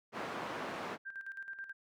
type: band-pass noise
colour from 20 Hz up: white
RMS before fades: -41 dBFS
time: 0.12-0.98 s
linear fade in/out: 50 ms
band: 180 to 1300 Hz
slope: 12 dB/octave
type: tone with tremolo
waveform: sine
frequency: 1582 Hz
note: G6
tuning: 15 cents sharp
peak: -40 dBFS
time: 1.05-1.73 s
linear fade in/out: 20 ms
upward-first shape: square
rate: 9.3 Hz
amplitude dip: 65%
effects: none